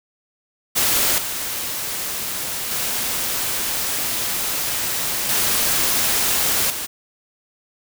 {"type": "noise with level steps", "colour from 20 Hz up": "white", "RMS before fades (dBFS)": [-18, -26, -23, -19, -27], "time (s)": [0.75, 6.87], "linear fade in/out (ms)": 20, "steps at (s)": [1.18, 2.71, 5.29, 6.7], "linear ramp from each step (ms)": 2, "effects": []}